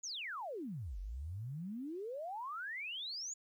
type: exponential two-way sweep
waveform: sine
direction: down then up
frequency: 7040 to 44.1 to 7040 Hz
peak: -40 dBFS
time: 0.03-3.34 s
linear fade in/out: 10 ms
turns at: 0.99 s
effects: 12-bit